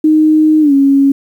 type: tone with pitch glide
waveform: sine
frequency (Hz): 310 to 276.2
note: D#4 to C#4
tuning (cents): -6 to -6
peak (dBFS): -5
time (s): 0.04-1.12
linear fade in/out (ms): 5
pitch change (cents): -200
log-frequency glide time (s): 0.61-0.73
effects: 7-bit